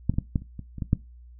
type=clicks; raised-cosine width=5 ms; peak=-9 / -24 / -11 / -11 / -30 / -23 / -24 / -16 / -7 dBFS; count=9; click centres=0.096 / 0.139 / 0.185 / 0.358 / 0.42 / 0.593 / 0.783 / 0.822 / 0.931 s; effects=noise-tail reverb RT60 0.2 s tail -18 dB re dry + added 60 Hz sine -45 dBFS peak until 1.39 s